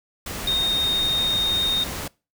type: tone in noise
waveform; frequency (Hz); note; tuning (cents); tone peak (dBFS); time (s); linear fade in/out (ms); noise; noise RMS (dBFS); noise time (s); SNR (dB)
sine; 3695; A#7; -16; -19; 0.47-1.84; 5; pink; -31; 0.26-2.08; +9
effects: noise-tail reverb RT60 0.3 s tail -24 dB re dry